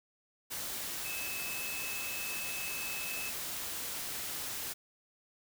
sine tone in noise, 2600 Hz, E7, 24 cents flat, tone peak -40 dBFS, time 1.04-3.31 s, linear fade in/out 20 ms, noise white, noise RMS -39 dBFS, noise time 0.5-4.74 s, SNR -4 dB, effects none

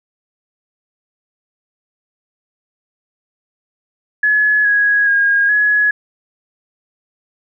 sine tone with pitch steps, 1700 / 1661 / 1629 / 1686 Hz, G#6 / G#6 / G#6 / G#6, +40 / 0 / -34 / +26 cents, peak -10 dBFS, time 4.23-5.91 s, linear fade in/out 5 ms, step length 420 ms, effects none

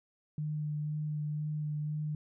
sine tone with vibrato, 150.9 Hz, D3, 47 cents sharp, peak -32 dBFS, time 0.38-2.15 s, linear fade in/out 2 ms, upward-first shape sine, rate 2 Hz, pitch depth 13 cents each way, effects none

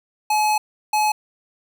square tone bursts at uneven times, 851 Hz, G#5, 42 cents sharp, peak -17 dBFS, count 2, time 0.3-0.58 / 0.93-1.12 s, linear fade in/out 5 ms, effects none

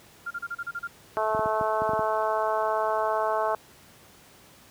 sine tone bursts, 1396.9 Hz, F6, in tune, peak -29 dBFS, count 8, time 0.26-0.875 s, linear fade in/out 10 ms, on 48 ms, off 33 ms
harmonic tone, 217.5 Hz, A3, 20 cents flat, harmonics 2 / 3 / 4 / 5 / 6 / 7, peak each -32 / -27 / -29 / -30 / -34 / -38 dBFS, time 1.17-3.55 s, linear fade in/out 0 ms
clicks, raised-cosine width 3 ms, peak -21 dBFS, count 8, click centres 1.348 / 1.393 / 1.459 / 1.611 / 1.819 / 1.893 / 1.934 / 1.993 s
effects pink hiss -53 dBFS RMS until 4.7 s + high-pass 80 Hz 12 dB/octave

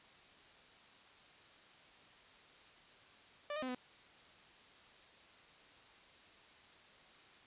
sawtooth tone with pitch steps, 587 / 614 / 257.4 / 250.9 Hz, D5 / D#5 / C4 / B3, -1 / -23 / -28 / +28 cents, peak -35 dBFS, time 3.5-3.748 s, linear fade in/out 2 ms, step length 62 ms, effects white hiss -61 dBFS RMS until 7.46 s + resampled to 8000 Hz

